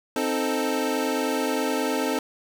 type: chord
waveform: 25% pulse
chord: A diminished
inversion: first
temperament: equal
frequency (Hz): 261.6 / 311.1 / 440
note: C4 / Eb4 / A4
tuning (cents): 0 / 0 / 0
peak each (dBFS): -23 / -25 / -24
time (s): 0.16-2.19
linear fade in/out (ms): 2
effects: none